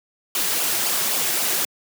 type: noise with flanger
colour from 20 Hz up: white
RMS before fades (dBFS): -22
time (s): 0.35-1.65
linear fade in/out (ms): 2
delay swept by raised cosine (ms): 0.5 to 4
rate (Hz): 3.8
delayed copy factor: -0.6
effects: high-pass 200 Hz 12 dB/octave